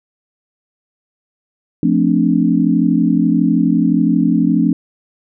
sine chord, D minor seventh, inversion first, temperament equal, 174.61 / 220 / 261.6 / 293.7 Hz, F3 / A3 / C4 / D4, 0 / 0 / 0 / 0 cents, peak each -16 dBFS, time 1.83-4.73 s, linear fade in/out 2 ms, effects none

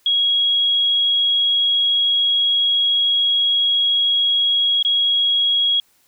sine tone with dropouts, 3309 Hz, G#7, 7 cents flat, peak -14 dBFS, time 0.06-5.8 s, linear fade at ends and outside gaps 2 ms, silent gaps 4.827-4.849 s, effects white hiss -59 dBFS RMS until 6.07 s

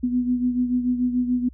sine beating tone pair, 246.9 / 253.8 Hz, B3 / B3, 0 / +47 cents, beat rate 6.9 Hz, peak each -20 / -27 dBFS, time 0.03-1.49 s, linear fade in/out 10 ms, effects added 63 Hz sine -42 dBFS peak until 1.53 s

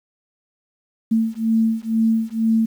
sine beating tone pair, 223.1 / 225.2 Hz, A3 / A3, +24 / +40 cents, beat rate 2.1 Hz, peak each -19 dBFS, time 1.11-2.66 s, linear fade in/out 10 ms, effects 8-bit

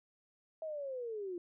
sine linear sweep, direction down, 647 to 340.5 Hz, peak -38 dBFS, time 0.62-1.38 s, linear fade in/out 2 ms, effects none

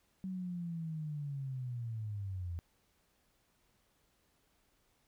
sine linear sweep, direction down, 190 to 83 Hz, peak -37 dBFS, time 0.24-2.59 s, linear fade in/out 0 ms, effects pink hiss -74 dBFS RMS until 5.07 s

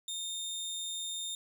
25% pulse tone, 3643 Hz, A#7, 41 cents flat, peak -32 dBFS, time 0.08-1.35 s, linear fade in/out 2 ms, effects none

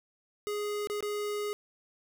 square tone with dropouts, 415.3 Hz, G#4, in tune, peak -32 dBFS, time 0.47-1.53 s, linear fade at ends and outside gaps 0 ms, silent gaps 0.872-0.899 / 1.006-1.026 s, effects none

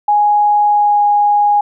sine tone with pitch glide, 830.6 to 824.9 Hz, G#5 to G#5, 0 to -12 cents, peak -8 dBFS, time 0.08-1.61 s, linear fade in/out 5 ms, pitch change -12 cents, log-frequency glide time 0.66-1.03 s, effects none

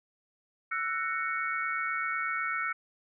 sine chord, F# dominant seventh, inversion third, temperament just, 1332 / 1480 / 1850 / 2220 Hz, E6 / F#6 / A#6 / C#7, +18 / 0 / -14 / +2 cents, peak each -33 / -35 / -39 / -34 dBFS, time 0.71-2.73 s, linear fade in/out 10 ms, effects none

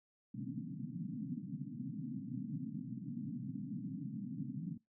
white band-pass noise, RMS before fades -43 dBFS, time 0.34-4.78 s, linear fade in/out 10 ms, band 120 to 280 Hz, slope 96 dB/octave, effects noise-tail reverb RT60 0.2 s tail -24 dB re dry

